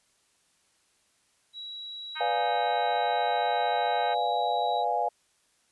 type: tone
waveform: sine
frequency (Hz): 3890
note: B7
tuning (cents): -27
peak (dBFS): -37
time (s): 1.53-4.85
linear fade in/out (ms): 50
type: harmonic tone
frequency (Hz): 311.1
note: D#4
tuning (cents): 0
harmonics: 3 / 4 / 5 / 6 / 7 / 8 / 9 / 10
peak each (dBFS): -41 / -42 / -37 / -47 / -43 / -47 / -53 / -50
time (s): 2.15-4.15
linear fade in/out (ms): 20
type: chord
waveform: sine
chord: B diminished seventh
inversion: none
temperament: equal with one note detuned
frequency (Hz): 493.9 / 587.3 / 702.9 / 830.6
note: B4 / D5 / F5 / Ab5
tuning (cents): 0 / 0 / +11 / 0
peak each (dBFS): -33 / -34 / -28 / -28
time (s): 2.2-5.09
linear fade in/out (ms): 10
effects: white hiss -68 dBFS RMS until 5.71 s + resampled to 24000 Hz